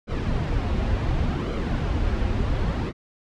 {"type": "noise with flanger", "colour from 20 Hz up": "brown", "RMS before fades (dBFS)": -24, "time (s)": [0.07, 2.93], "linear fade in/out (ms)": 50, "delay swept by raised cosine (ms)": [1.1, 6.9], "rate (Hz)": 0.69, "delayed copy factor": -0.55, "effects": ["low-pass 4000 Hz 12 dB/octave"]}